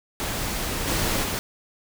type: noise with level steps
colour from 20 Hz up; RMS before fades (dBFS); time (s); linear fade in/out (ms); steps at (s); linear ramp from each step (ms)
pink; -28 / -24 / -27; 0.2-1.39; 0; 0.87 / 1.23; 10
effects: none